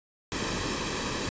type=noise with comb filter; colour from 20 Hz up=pink; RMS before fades=-31 dBFS; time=0.32-1.29 s; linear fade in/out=0 ms; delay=1.4 ms; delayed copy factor=-0.55; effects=resampled to 16000 Hz